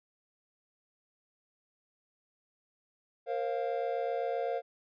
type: chord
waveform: triangle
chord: Bb suspended second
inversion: none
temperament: equal with one note detuned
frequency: 466.2 / 533.9 / 698.5 Hz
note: Bb4 / C5 / F5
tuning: 0 / +35 / 0 cents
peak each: -33 dBFS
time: 3.26-4.62 s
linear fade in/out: 50 ms
effects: resampled to 11025 Hz

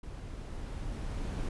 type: noise with level ramp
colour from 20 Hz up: brown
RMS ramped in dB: -43 to -34 dBFS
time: 0.03-1.49 s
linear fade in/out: 5 ms
effects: resampled to 24000 Hz

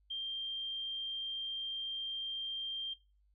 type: tone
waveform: sine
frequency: 3177 Hz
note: G7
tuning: 23 cents sharp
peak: -36 dBFS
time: 0.1-2.94 s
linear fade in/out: 10 ms
effects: noise-tail reverb RT60 0.3 s tail -18 dB re dry + added 50 Hz sine -67 dBFS peak until 3.34 s

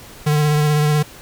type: tone with vibrato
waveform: square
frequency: 149.9 Hz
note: D3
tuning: 36 cents sharp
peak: -14 dBFS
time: 0.26-1.03 s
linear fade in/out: 10 ms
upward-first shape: triangle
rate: 16 Hz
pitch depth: 26 cents each way
effects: pink hiss -40 dBFS RMS until 1.21 s

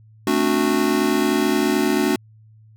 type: chord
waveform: square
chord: D dominant seventh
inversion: second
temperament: just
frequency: 220.2 / 264.3 / 293.7 / 367.1 Hz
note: A3 / C4 / D4 / F#4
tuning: +2 / +18 / 0 / -14 cents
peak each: -24 / -25 / -22 / -22 dBFS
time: 0.27-2.16 s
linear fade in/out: 2 ms
effects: added 109 Hz sine -46 dBFS peak until 2.76 s

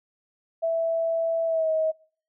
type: tone with pitch glide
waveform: sine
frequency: 659.3 to 634.6 Hz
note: E5 to D#5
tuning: 0 to +34 cents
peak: -21 dBFS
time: 0.62-1.92 s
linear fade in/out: 20 ms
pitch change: -66 cents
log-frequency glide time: 1.46-1.7 s
effects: noise-tail reverb RT60 0.5 s tail -24 dB re dry

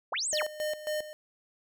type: linear two-way sweep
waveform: sine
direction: up then down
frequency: 361 to 8710 to 361 Hz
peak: -29 dBFS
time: 0.12-0.43 s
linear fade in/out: 5 ms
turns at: 0.29 s
type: tone with tremolo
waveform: square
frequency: 609 Hz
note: D#5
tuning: 37 cents flat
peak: -30 dBFS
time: 0.33-1.13 s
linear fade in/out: 0 ms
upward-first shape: square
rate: 3.7 Hz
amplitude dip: 75%
effects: none

